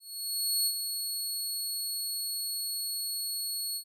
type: tone with ADSR envelope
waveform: 20% pulse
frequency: 4355 Hz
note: C#8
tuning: 31 cents flat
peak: -19 dBFS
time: 0-3.84 s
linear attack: 660 ms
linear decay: 64 ms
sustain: -7 dB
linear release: 80 ms
effects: none